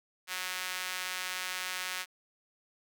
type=tone with high-pass filter; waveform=sawtooth; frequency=183.8 Hz; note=F#3; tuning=11 cents flat; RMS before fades=-37 dBFS; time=0.27-2.06 s; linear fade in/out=50 ms; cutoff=1800 Hz; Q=1; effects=none